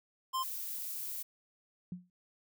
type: tone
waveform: square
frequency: 1046.5 Hz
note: C6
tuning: in tune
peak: -32 dBFS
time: 0.33-0.44 s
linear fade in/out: 20 ms
type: noise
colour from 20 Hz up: violet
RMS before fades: -40 dBFS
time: 0.42-1.23 s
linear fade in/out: 10 ms
type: tone with exponential decay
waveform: sine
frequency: 179.3 Hz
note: F3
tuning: 46 cents sharp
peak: -35 dBFS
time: 1.92-2.1 s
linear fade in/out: 2 ms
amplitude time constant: 38 ms
effects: none